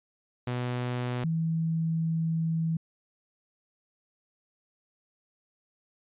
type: tone pair in turn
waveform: sawtooth / sine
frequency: 123.47 / 162.83 Hz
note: B2 / E3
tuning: 0 / -21 cents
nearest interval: perfect fourth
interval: 479 cents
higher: second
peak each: -25 / -25 dBFS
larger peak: neither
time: 0.47-1.24 / 1.24-2.77 s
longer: second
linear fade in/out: 5 ms
effects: resampled to 8000 Hz